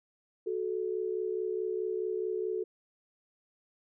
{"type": "tone pair together", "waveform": "sine", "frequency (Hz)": [370, 434.7], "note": ["F#4", "A4"], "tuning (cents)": [0, -21], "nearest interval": "minor third", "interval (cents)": 279, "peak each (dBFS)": [-33, -33], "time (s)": [0.46, 2.64], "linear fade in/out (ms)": 10, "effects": []}